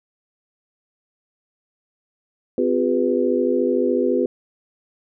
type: tone cluster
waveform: sine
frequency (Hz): 255.6 / 352 / 405.9 / 495.6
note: C4 / F4 / G#4 / B4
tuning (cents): -40 / +14 / -40 / +6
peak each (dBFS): -22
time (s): 2.58-4.26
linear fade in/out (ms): 2
effects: none